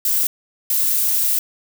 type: noise bursts at uneven times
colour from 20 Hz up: violet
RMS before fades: -18 dBFS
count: 2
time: 0.05-0.27 / 0.7-1.39 s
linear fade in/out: 2 ms
effects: none